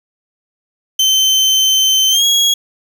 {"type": "tone with pitch glide", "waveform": "30% pulse", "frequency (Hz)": [3089, 3311], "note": ["G7", "G#7"], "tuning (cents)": [-26, -6], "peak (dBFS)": -7, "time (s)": [0.99, 2.54], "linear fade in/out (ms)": 5, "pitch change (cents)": 120, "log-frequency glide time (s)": [2.1, 2.24], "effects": []}